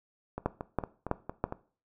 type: two click trains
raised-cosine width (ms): 1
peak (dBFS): -21 / -13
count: 6 / 4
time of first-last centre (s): 0.38-1.524 / 0.46-1.44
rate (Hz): 4.37 / 3.06
effects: noise-tail reverb RT60 0.4 s tail -17 dB re dry